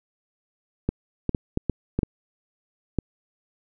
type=clicks; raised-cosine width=3 ms; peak=-9 dBFS; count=8; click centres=0.89 / 1.293 / 1.348 / 1.574 / 1.697 / 1.99 / 2.032 / 2.987 s; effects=none